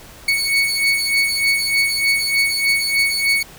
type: beating tone pair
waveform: 30% pulse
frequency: 2220 / 2223.3 Hz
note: C#7 / C#7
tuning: +2 / +5 cents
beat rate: 3.3 Hz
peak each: -15 / -17 dBFS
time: 0.28-3.43 s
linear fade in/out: 5 ms
effects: pink hiss -41 dBFS RMS until 3.58 s